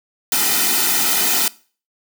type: noise with comb filter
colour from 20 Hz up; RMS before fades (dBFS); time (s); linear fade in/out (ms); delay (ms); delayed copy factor
white; -17; 0.32-1.48; 2; 1.8; -0.85
effects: noise-tail reverb RT60 0.4 s tail -21 dB re dry + high-pass 200 Hz 12 dB/octave